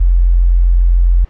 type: tone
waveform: sine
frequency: 43.65 Hz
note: F1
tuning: in tune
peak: -6 dBFS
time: 0-1.25 s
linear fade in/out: 10 ms
effects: pink hiss -46 dBFS RMS until 1.29 s + low-pass 2000 Hz 12 dB/octave